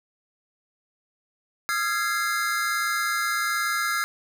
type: chord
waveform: square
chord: F minor seventh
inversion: third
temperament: equal with one note detuned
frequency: 1244.5 / 1365.8 / 1661.2 / 2093 Hz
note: Eb6 / F6 / Ab6 / C7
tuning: 0 / -39 / 0 / 0 cents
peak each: -33 / -28 / -29 / -31 dBFS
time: 1.69-4.04 s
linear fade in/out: 0 ms
effects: none

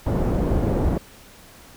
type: low-pass noise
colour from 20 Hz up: pink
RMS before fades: -21 dBFS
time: 0.06-0.98 s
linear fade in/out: 5 ms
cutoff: 540 Hz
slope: 12 dB/octave
effects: pink hiss -47 dBFS RMS until 1.76 s

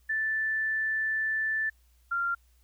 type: tone pair in turn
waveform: sine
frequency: 1760 / 1386.5 Hz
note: A6 / F6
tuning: 0 / -13 cents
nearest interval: major third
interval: 413 cents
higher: first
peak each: -26 dBFS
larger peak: neither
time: 0.09-1.7 / 2.11-2.35 s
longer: first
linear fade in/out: 10 ms
effects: added 60 Hz sine -60 dBFS peak until 2.63 s + white hiss -70 dBFS RMS until 2.63 s

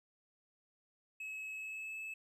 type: tone with pitch glide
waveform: triangle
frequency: 2576 to 2606 Hz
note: E7 to E7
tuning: -41 to -20 cents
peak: -40 dBFS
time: 1.2-2.14 s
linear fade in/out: 5 ms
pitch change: +21 cents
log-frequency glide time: 1.52-1.97 s
effects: none

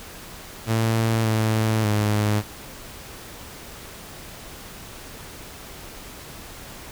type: tone with pitch steps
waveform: sawtooth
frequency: 112.7 / 110.1 / 105.2 Hz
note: A2 / A2 / G#2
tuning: +42 / +2 / +23 cents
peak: -15 dBFS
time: 0.66-2.43 s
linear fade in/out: 50 ms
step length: 590 ms
effects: pink hiss -40 dBFS RMS until 6.91 s

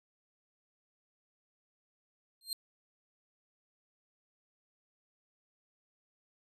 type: tone with exponential growth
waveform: sawtooth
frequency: 4186 Hz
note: C8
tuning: in tune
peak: -28 dBFS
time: 2.41-2.53 s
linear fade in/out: 1 ms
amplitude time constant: 26 ms
effects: resampled to 32000 Hz

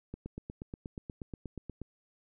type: click train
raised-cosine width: 3 ms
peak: -27 dBFS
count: 15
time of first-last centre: 0.14-1.817 s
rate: 8.35 Hz
effects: none

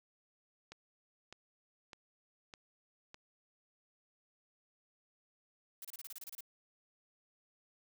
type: click train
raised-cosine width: 0.2 ms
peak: -32 dBFS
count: 5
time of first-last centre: 0.72-3.144 s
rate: 1.65 Hz
type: noise bursts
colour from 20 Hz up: blue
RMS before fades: -47 dBFS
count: 11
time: 5.82-6.407 s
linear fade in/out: 2 ms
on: 27 ms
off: 29 ms
effects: none

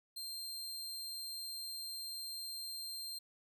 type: tone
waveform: sawtooth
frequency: 4173 Hz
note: C8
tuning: 5 cents flat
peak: -39 dBFS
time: 0.16-3.19 s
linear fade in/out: 10 ms
effects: none

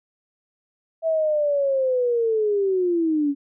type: linear sweep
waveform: sine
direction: down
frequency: 657 to 277.2 Hz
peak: -18 dBFS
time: 1.02-3.35 s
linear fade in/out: 50 ms
effects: none

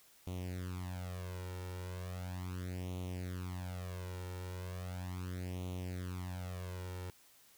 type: tone with flanger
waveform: sawtooth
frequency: 90.9 Hz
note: F#2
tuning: 30 cents flat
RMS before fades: -42 dBFS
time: 0.27-7.1 s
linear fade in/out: 0 ms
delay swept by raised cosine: 0.3 to 2.2 ms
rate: 0.37 Hz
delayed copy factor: +0.9
effects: white hiss -64 dBFS RMS until 7.57 s

